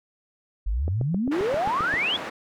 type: exponential sweep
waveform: sine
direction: up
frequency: 44.73 to 3520 Hz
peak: -22 dBFS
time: 0.66-2.17 s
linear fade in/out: 10 ms
type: click train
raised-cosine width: 2 ms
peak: -18 dBFS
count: 9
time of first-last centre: 0.88-1.94 s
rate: 7.55 Hz
type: band-pass noise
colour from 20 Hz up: white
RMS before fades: -34 dBFS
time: 1.31-2.3 s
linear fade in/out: 10 ms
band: 160 to 1500 Hz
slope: 12 dB/octave
effects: none